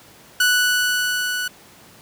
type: tone with level ramp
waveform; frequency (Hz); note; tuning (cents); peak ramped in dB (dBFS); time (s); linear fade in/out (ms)
sawtooth; 1480; F#6; 0; -10 to -19; 0.4-1.48; 5
effects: pink hiss -47 dBFS RMS until 2.01 s + high-pass 100 Hz 12 dB/octave